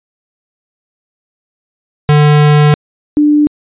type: tone pair in turn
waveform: square / sine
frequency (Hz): 148.7 / 296.8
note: D3 / D4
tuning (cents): +22 / +18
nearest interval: octave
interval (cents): 1196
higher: second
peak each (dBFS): -5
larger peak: neither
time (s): 2.09-2.74 / 3.17-3.47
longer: first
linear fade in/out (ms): 0
effects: resampled to 8000 Hz